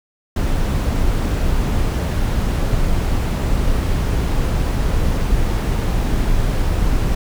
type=noise; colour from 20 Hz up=brown; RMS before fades=-17 dBFS; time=0.36-7.15 s; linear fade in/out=5 ms; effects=none